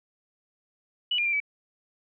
sine tone with pitch steps, 2948 / 2406 / 2371 / 2292 Hz, F#7 / D7 / D7 / D7, -7 / +41 / +16 / -43 cents, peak -23 dBFS, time 1.11-1.402 s, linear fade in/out 5 ms, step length 73 ms, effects none

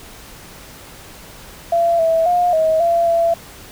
sine tone with pitch steps, 680 / 654 / 710 / 637 / 680 / 673 Hz, F5 / E5 / F5 / D#5 / F5 / E5, -46 / -14 / +28 / +41 / -46 / +36 cents, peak -12 dBFS, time 1.72-3.34 s, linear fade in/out 5 ms, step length 270 ms, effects pink hiss -39 dBFS RMS until 3.71 s

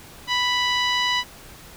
10% pulse tone with low-pass filter, 987.8 Hz, B5, in tune, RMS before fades -22 dBFS, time 0.27-1.24 s, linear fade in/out 50 ms, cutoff 3600 Hz, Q 1.1, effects pink hiss -44 dBFS RMS until 1.76 s

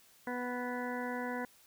harmonic tone, 246.9 Hz, B3, in tune, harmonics 1 / 2 / 3 / 4 / 6 / 7 / 8, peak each -39 / -41 / -44 / -43 / -45 / -46 / -47 dBFS, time 0.27-1.45 s, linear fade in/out 2 ms, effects white hiss -63 dBFS RMS until 1.66 s

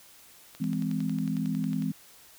click train, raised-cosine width 0.2 ms, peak -28 dBFS, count 15, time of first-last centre 0.55-1.823 s, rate 11 Hz
sine chord, E augmented, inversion none, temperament just, 164.81 / 206 / 257.5 Hz, E3 / G#3 / B#3, 0 / -14 / -28 cents, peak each -31 dBFS, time 0.6-1.92 s, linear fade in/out 10 ms
effects white hiss -54 dBFS RMS until 2.38 s

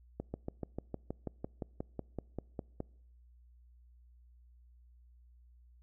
slowing click train, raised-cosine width 2 ms, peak -24 dBFS, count 16, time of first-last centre 0.2-2.804 s, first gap 140 ms, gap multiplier 1.03, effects noise-tail reverb RT60 0.8 s tail -26 dB re dry + added 60 Hz sine -58 dBFS peak until 5.82 s

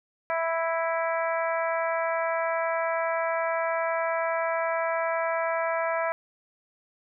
harmonic tone, 329.6 Hz, E4, in tune, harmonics 2 / 3 / 4 / 5 / 6 / 7, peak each -27 / -31 / -33 / -35 / -37 / -38 dBFS, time 0.3-6.12 s, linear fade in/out 0 ms, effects none

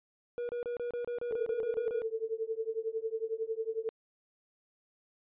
triangle tone bursts, 480.8 Hz, B4, 46 cents flat, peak -31 dBFS, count 12, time 0.38-2.019 s, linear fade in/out 0 ms, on 110 ms, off 29 ms
sine tone with tremolo, 446.6 Hz, A4, 26 cents sharp, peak -28 dBFS, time 1.31-3.89 s, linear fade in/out 0 ms, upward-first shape triangle, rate 11 Hz, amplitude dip 100%
effects resampled to 8000 Hz

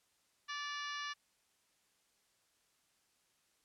harmonic tone with a mistuned harmonic, 582 Hz, D5, 16 cents flat, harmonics 2 / 3 / 4 / 5 / 6 / 7 / 8 / 9 / 10, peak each -44 / -44 / -51 / -49 / -51 / -52 / -56 / -54 / -55 dBFS, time 0.48-1.14 s, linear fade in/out 20 ms, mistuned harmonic 5, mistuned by -22 cents, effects white hiss -75 dBFS RMS until 3.64 s + low-pass 10000 Hz 12 dB/octave

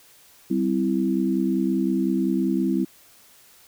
sine tone cluster, 194.4 / 260 / 330 Hz, G3 / C4 / E4, -14 / -11 / +2 cents, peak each -24 dBFS, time 0.5-2.85 s, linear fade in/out 10 ms, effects white hiss -53 dBFS RMS until 3.67 s

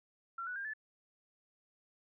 sine tone with pitch steps, 1363 / 1477.8 / 1602.3 / 1737.2 Hz, F6 / F#6 / G6 / A6, -43 / -3 / +37 / -23 cents, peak -38 dBFS, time 0.38-0.736 s, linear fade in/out 5 ms, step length 89 ms, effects none

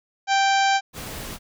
harmonic tone, 784 Hz, G5, in tune, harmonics 1 / 2 / 3 / 4 / 5 / 6 / 7 / 8 / 9, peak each -18 / -24 / -28 / -30 / -32 / -34 / -35 / -36 / -37 dBFS, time 0.27-0.81 s, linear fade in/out 50 ms
pink noise, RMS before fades -34 dBFS, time 0.93-1.39 s, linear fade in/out 50 ms
effects none

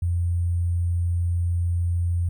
sine tone with sample-and-hold, 86.6 Hz, F2, 14 cents flat, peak -20 dBFS, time 0.02-2.29 s, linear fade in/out 5 ms, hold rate 8820 Hz, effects none

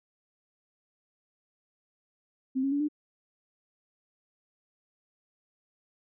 sine tone with pitch steps, 262.1 / 273.7 / 285.8 / 298.5 Hz, C4 / C#4 / D4 / D4, +3 / -22 / -47 / +28 cents, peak -25 dBFS, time 2.55-2.886 s, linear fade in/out 20 ms, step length 84 ms, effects none

